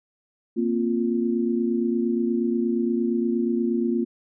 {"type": "chord", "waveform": "sine", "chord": "Bb suspended second", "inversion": "none", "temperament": "equal", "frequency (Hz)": [233.1, 261.6, 349.2], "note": ["Bb3", "C4", "F4"], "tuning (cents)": [0, 0, 0], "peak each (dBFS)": [-23, -28, -25], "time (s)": [0.56, 4.05], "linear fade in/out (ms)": 20, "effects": []}